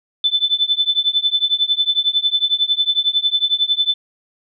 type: tone with tremolo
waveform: sine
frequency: 3517 Hz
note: A7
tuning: 1 cent flat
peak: -10 dBFS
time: 0.24-3.94 s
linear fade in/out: 2 ms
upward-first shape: triangle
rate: 11 Hz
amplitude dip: 100%
effects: none